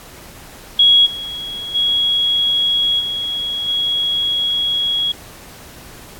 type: tone with level steps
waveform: sine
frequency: 3322 Hz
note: G#7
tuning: in tune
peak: -7 / -24 / -13 / -19 / -15 dBFS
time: 0.79-5.12 s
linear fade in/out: 5 ms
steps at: 1.05 / 1.74 / 2.99 / 3.67 s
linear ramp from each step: 20 ms
effects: pink hiss -39 dBFS RMS until 6.19 s + AAC 64 kbps